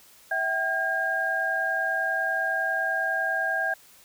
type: tone cluster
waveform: sine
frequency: 655 / 765 / 1617 Hz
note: E5 / G5 / G#6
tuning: -11 / -42 / -47 cents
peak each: -31 / -31 / -25 dBFS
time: 0.31-3.74 s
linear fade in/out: 5 ms
effects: white hiss -54 dBFS RMS until 4.04 s

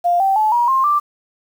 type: tone with pitch steps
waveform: sine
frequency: 700 / 776.7 / 861.8 / 956.2 / 1061 / 1177.3 Hz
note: F5 / G5 / A5 / A#5 / C6 / D6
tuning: +4 / -16 / -36 / +44 / +24 / +4 cents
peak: -12 dBFS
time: 0.04-1 s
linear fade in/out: 20 ms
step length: 160 ms
effects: 7-bit

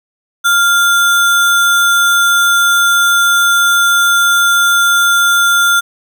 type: tone with sample-and-hold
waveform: sine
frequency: 1396.9 Hz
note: F6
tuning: in tune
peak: -7 dBFS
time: 0.44-5.81 s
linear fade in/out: 20 ms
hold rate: 4900 Hz
effects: none

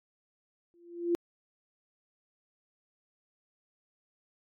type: tone with exponential growth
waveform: sine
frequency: 344.4 Hz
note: F4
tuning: 24 cents flat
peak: -22 dBFS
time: 0.74-1.15 s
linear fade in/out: 0 ms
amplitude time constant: 87 ms
effects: AAC 64 kbps

